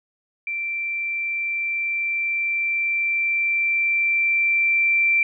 sine tone with level ramp, 2349 Hz, D7, in tune, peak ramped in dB -24 to -15 dBFS, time 0.47-5.23 s, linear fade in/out 2 ms, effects none

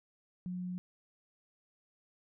sine tone, 180.6 Hz, F#3, 42 cents flat, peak -36 dBFS, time 0.46-0.78 s, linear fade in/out 0 ms, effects none

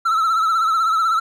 triangle tone with vibrato, 1318.5 Hz, E6, in tune, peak -13 dBFS, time 0.05-1.2 s, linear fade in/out 10 ms, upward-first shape triangle, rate 16 Hz, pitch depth 75 cents each way, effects none

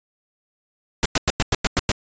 pink noise bursts, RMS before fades -18 dBFS, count 8, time 1.03-1.916 s, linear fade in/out 0 ms, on 25 ms, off 98 ms, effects resampled to 16000 Hz

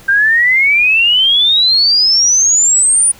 sine exponential sweep, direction up, 1568 to 9600 Hz, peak -7 dBFS, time 0.08-3.12 s, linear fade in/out 10 ms, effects pink hiss -40 dBFS RMS until 3.19 s

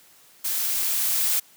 blue noise with level ramp, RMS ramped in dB -26 to -22 dBFS, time 0.44-1.4 s, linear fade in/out 10 ms, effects white hiss -54 dBFS RMS until 1.56 s + high-pass 100 Hz 12 dB/octave

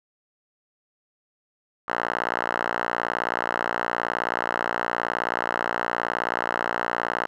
5% pulse tone with band-pass filter, 59 Hz, A#1, 22 cents sharp, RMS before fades -27 dBFS, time 1.88-7.27 s, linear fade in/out 5 ms, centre 1200 Hz, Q 5.8, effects none

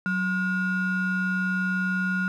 triangle ring-modulated tone, 623 Hz, D#5, 2 cents sharp, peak -18 dBFS, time 0.06-2.28 s, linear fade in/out 0 ms, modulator 809 Hz, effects none

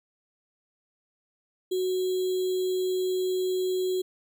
sine tone with sample-and-hold, 370 Hz, F#4, in tune, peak -24 dBFS, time 1.71-4.02 s, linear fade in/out 10 ms, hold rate 3675 Hz, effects none

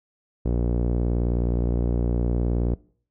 sawtooth tone with low-pass filter, 59.3 Hz, A#1, 30 cents sharp, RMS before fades -23 dBFS, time 0.45-2.75 s, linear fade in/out 10 ms, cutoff 430 Hz, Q 1.3, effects noise-tail reverb RT60 0.5 s tail -22 dB re dry

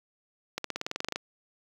accelerating click train, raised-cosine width 0.2 ms, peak -14 dBFS, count 13, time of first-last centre 0.58-1.159 s, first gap 63 ms, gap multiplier 0.95, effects high-pass 80 Hz 12 dB/octave + 7-bit

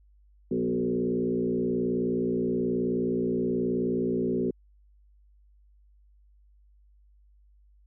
sine tone with frequency modulation, 311.1 Hz, D#4, in tune, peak -24 dBFS, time 0.51-4.51 s, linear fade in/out 5 ms, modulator 58.9 Hz, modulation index 2.2, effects added 50 Hz sine -56 dBFS peak until 7.86 s

